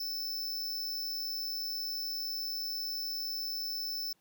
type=tone with amplitude modulation; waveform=square; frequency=5274 Hz; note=E8; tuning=in tune; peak=-32 dBFS; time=0-4.13 s; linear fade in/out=5 ms; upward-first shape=sine; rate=201 Hz; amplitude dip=55%; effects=pink hiss -72 dBFS RMS until 4.2 s + high-pass 100 Hz 12 dB/octave